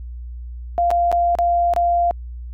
sine tone with dropouts, 694 Hz, F5, 11 cents flat, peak -14 dBFS, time 0.78-2.11 s, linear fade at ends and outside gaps 0 ms, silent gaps 0.905-0.913 / 1.116-1.126 / 1.352-1.387 / 1.737-1.763 s, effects added 60 Hz sine -29 dBFS peak until 2.53 s + Opus 48 kbps

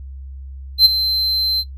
triangle tone with ADSR envelope, 4100 Hz, C8, 36 cents flat, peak -3 dBFS, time 0.78-1.64 s, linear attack 73 ms, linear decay 18 ms, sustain -12 dB, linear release 46 ms, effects noise-tail reverb RT60 0.1 s tail -17 dB re dry + added 67 Hz sine -30 dBFS peak until 1.77 s

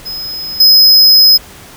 square tone with level steps, 5080 Hz, D#8, 35 cents sharp, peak -20 / -3 dBFS, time 0.05-1.38 s, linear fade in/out 20 ms, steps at 0.6 s, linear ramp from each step 5 ms, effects pink hiss -35 dBFS RMS until 1.76 s

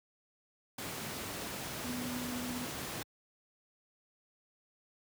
sine tone in noise, 246.9 Hz, B3, in tune, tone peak -38 dBFS, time 1.84-2.65 s, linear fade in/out 5 ms, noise pink, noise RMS -40 dBFS, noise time 0.78-3.03 s, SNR -1 dB, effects high-pass 100 Hz 12 dB/octave

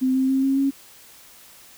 sine tone with pitch steps, 259.4 / 263 / 266.7 / 270.4 / 274.2 Hz, C4 / C4 / C4 / C#4 / C#4, -15 / +9 / +33 / -43 / -19 cents, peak -17 dBFS, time 0.01-0.71 s, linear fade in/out 20 ms, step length 140 ms, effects white hiss -48 dBFS RMS until 1.77 s

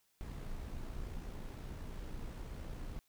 brown noise with amplitude modulation, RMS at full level -42 dBFS, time 0.21-2.99 s, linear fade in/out 0 ms, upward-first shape sine, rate 59.6 Hz, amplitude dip 35%, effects white hiss -75 dBFS RMS until 3.08 s

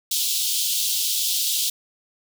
pink high-pass noise, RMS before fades -23 dBFS, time 0.11-1.7 s, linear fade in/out 5 ms, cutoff 3100 Hz, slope 48 dB/octave, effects none

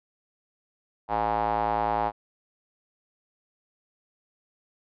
square tone with band-pass filter, 55 Hz, A1, in tune, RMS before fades -26 dBFS, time 1.08-2.12 s, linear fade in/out 50 ms, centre 830 Hz, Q 4.6, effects resampled to 11025 Hz

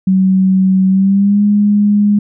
sine tone with pitch glide, 189 to 206.1 Hz, F#3 to G#3, +37 to -13 cents, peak -7 dBFS, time 0.07-2.19 s, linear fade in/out 5 ms, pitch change +150 cents, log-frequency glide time 0.88-1.43 s, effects none

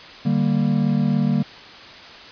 triangle chord, G minor, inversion second, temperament equal with one note detuned, 149.14 / 196 / 233.1 Hz, D3 / G3 / Bb3, +27 / 0 / 0 cents, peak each -19 dBFS, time 0.25-1.43 s, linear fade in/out 10 ms, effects white hiss -40 dBFS RMS until 2.31 s + resampled to 11025 Hz

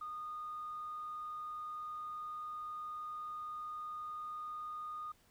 sine tone, 1229 Hz, D#6, 22 cents flat, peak -40 dBFS, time 0.01-5.12 s, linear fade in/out 5 ms, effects tanh soft clip ceiling -36 dBFS + pink hiss -69 dBFS RMS until 5.3 s

